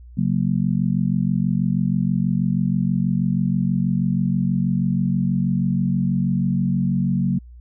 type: chord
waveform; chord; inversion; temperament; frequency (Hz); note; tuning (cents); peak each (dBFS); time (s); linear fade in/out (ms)
sine; F# major; second; just; 138.75 / 185 / 231.2; C#3 / F#3 / A#3; +2 / 0 / -14; -22 / -20 / -24; 0.17-7.39; 10
effects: added 60 Hz sine -39 dBFS peak until 7.6 s